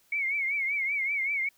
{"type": "tone with vibrato", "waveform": "sine", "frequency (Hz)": 2211, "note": "C#7", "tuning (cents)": -5, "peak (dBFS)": -26, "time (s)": [0.12, 1.49], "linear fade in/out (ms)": 5, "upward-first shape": "triangle", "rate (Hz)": 5.2, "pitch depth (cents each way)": 110, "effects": ["white hiss -65 dBFS RMS until 1.57 s"]}